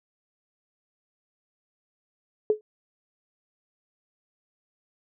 sine tone with exponential decay, 426.7 Hz, G#4, 47 cents sharp, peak -14 dBFS, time 2.5-2.61 s, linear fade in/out 1 ms, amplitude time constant 22 ms, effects none

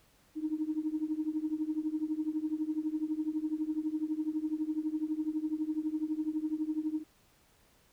sine tone with tremolo, 310 Hz, D#4, 6 cents flat, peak -26 dBFS, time 0.35-7.04 s, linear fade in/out 50 ms, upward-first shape triangle, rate 12 Hz, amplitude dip 95%, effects tanh soft clip ceiling -22 dBFS + pink hiss -66 dBFS RMS until 7.92 s

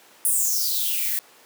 violet noise with high-pass filter sweep, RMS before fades -23 dBFS, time 0.25-1.19 s, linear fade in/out 0 ms, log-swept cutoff 10000 to 1700 Hz, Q 6.5, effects pink hiss -51 dBFS RMS until 1.45 s + high-pass 400 Hz 12 dB/octave

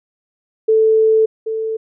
sine tone pair in turn, 440.3 / 442.6 Hz, A4 / A4, +1 / +10 cents, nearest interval unison, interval 9 cents, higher second, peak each -9 / -18 dBFS, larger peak first, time 0.68-1.26 / 1.46-1.77 s, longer first, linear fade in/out 10 ms, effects none

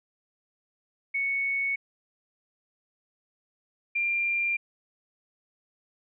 sine tone pair in turn, 2217 / 2385 Hz, C#7 / D7, 0 / +26 cents, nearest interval minor second, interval 126 cents, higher second, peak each -25 / -24 dBFS, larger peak second, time 1.14-1.76 / 3.95-4.57 s, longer neither, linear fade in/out 10 ms, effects none

